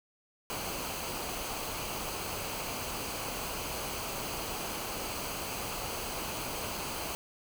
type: noise with comb filter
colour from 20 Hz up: pink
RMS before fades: -37 dBFS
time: 0.5-7.15 s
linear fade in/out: 0 ms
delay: 0.55 ms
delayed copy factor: -0.5
effects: none